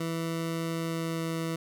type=tone with pitch glide; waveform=20% pulse; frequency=164.81 to 163.77 Hz; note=E3 to E3; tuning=0 to -11 cents; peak=-25 dBFS; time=0-1.56 s; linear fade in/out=5 ms; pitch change=-11 cents; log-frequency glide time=0.77-1.34 s; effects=none